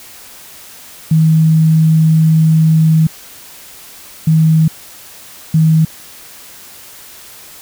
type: tone bursts at uneven times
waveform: sine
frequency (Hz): 159.2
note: D#3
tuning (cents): +40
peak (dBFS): -6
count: 3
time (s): 1.11-3.07 / 4.27-4.68 / 5.54-5.85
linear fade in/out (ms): 5
effects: white hiss -36 dBFS RMS until 7.61 s